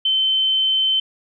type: tone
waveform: sine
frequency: 3080 Hz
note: G7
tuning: 31 cents flat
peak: -15 dBFS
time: 0.05-1 s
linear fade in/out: 5 ms
effects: none